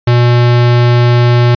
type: tone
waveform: square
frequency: 120.8 Hz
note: B2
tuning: 38 cents flat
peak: -6 dBFS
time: 0.07-1.55 s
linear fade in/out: 5 ms
effects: resampled to 11025 Hz